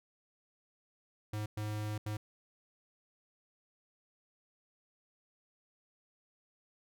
square tone bursts at uneven times, 106.1 Hz, G#2, 38 cents sharp, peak -36 dBFS, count 3, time 1.33-1.46 / 1.57-1.98 / 2.06-2.17 s, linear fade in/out 5 ms, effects none

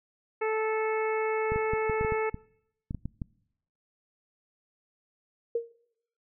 harmonic tone, 437.6 Hz, A4, 9 cents flat, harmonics 1 / 2 / 3 / 4 / 5 / 6, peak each -27 / -34 / -37 / -41 / -37 / -45 dBFS, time 0.41-2.3 s, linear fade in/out 10 ms
clicks, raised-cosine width 5 ms, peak -21 dBFS, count 12, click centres 1.52 / 1.56 / 1.735 / 1.897 / 2.011 / 2.048 / 2.122 / 2.344 / 2.909 / 2.947 / 3.056 / 3.218 s
sine tone with exponential decay, 466.2 Hz, A#4, in tune, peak -22 dBFS, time 5.55-5.72 s, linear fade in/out 5 ms, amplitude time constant 36 ms
effects noise-tail reverb RT60 0.8 s tail -24 dB re dry

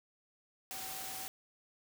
sine tone in noise, 763 Hz, G5, 47 cents flat, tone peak -49 dBFS, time 0.71-1.28 s, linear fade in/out 0 ms, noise white, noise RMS -43 dBFS, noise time 0.71-1.28 s, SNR -9 dB, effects none

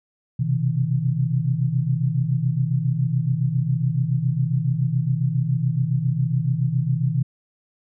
sine tone cluster, 124.6 / 131.8 / 160.2 Hz, B2 / C3 / E3, +16 / +13 / -49 cents, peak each -23 dBFS, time 0.39-7.23 s, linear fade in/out 10 ms, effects none

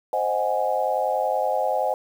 sine chord, Ab dominant seventh, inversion first, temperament equal, 523.3 / 622.3 / 740 / 830.6 Hz, C5 / Eb5 / Gb5 / Ab5, 0 / 0 / 0 / 0 cents, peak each -26 dBFS, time 0.13-1.94 s, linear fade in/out 2 ms, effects 8-bit

